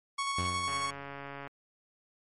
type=tone with tremolo; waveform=sawtooth; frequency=1108.7 Hz; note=C#6; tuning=in tune; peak=-26 dBFS; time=0.18-0.91 s; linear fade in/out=10 ms; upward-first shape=square; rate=11 Hz; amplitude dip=25%
type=tone with exponential decay; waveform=sawtooth; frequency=90.2 Hz; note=F#2; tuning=44 cents flat; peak=-28 dBFS; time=0.38-1.3 s; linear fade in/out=5 ms; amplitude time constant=200 ms
type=click train; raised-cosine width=0.5 ms; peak=-27 dBFS; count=112; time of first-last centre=0.68-1.473 s; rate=140 Hz
effects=MP3 48 kbps